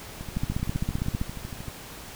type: two click trains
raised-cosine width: 5 ms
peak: -23 / -14 dBFS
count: 20 / 14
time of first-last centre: 0.21-1.683 / 0.37-1.214 s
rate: 12.9 / 15.4 Hz
effects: pink hiss -42 dBFS RMS until 2.15 s